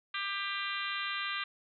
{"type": "harmonic tone", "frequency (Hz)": 397, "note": "G4", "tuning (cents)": 22, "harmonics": [3, 4, 5, 6, 7, 8, 9, 10], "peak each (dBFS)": [-39, -40, -41, -42, -42, -43, -44, -44], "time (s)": [0.14, 1.44], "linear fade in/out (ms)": 5, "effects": []}